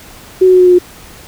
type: tone with pitch steps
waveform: sine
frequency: 372.9 / 369.7 / 366.5 / 363.3 / 360.2 / 357.1 Hz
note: F#4 / F#4 / F#4 / F#4 / F#4 / F4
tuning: +14 / -1 / -16 / -32 / -46 / +39 cents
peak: -3 dBFS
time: 0.41-0.788 s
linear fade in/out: 10 ms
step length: 63 ms
effects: pink hiss -36 dBFS RMS until 1.27 s